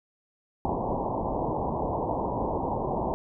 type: low-pass noise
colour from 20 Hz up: white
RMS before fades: -29 dBFS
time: 0.65-3.14 s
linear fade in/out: 0 ms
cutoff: 1000 Hz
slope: 96 dB/octave
effects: none